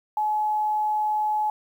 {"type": "tone", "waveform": "sine", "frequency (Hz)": 851, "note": "G#5", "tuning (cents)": 42, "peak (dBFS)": -21, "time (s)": [0.17, 1.5], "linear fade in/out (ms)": 2, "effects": ["9-bit"]}